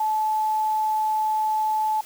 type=tone; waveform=sine; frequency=865 Hz; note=A5; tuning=30 cents flat; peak=-20 dBFS; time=0-2.01 s; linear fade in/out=5 ms; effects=white hiss -45 dBFS RMS until 2.05 s